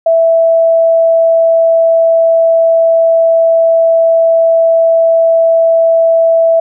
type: tone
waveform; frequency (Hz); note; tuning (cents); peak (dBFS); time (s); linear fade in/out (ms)
sine; 659.3; E5; 0; -5; 0.06-6.6; 5
effects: none